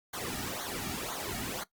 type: noise with flanger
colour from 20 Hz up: pink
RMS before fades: -37 dBFS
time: 0.13-1.64 s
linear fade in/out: 10 ms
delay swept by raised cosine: 0.38 to 1.98 ms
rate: 2 Hz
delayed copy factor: -0.85
effects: noise-tail reverb RT60 0.1 s tail -17 dB re dry + Opus 48 kbps